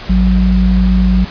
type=tone pair together; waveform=sine; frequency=55.03 / 185.1 Hz; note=A1 / F#3; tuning=+1 / +1 cents; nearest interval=octave + major sixth; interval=2100 cents; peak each=-10 dBFS; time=0.09-1.25 s; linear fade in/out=10 ms; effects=pink hiss -29 dBFS RMS until 1.3 s + resampled to 11025 Hz